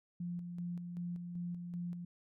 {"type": "tone with tremolo", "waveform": "sine", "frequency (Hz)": 174.61, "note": "F3", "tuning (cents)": 0, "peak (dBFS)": -37, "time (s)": [0.2, 2.05], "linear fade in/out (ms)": 5, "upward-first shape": "square", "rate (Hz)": 2.6, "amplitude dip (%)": 40, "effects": []}